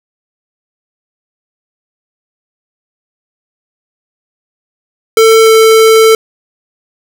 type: tone with pitch glide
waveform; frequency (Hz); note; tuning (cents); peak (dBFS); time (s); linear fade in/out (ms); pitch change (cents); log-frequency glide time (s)
square; 446.7 to 443.9; A4 to A4; +26 to +15; -3; 5.17-6.15; 2; -11; 5.44-5.49
effects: none